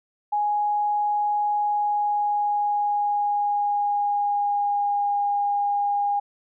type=tone with pitch glide; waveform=sine; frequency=830.6 to 814 Hz; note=G#5 to G#5; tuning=0 to -35 cents; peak=-20 dBFS; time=0.32-6.2 s; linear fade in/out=10 ms; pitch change=-35 cents; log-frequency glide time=1.54-5.19 s; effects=none